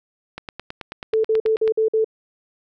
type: click train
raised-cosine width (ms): 0.3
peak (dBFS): -15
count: 13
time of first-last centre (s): 0.38-1.677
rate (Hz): 9.25
type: tone bursts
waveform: sine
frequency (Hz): 440.3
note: A4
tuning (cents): +1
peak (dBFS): -15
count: 6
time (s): 1.13-2.045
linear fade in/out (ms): 5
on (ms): 110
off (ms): 51
effects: none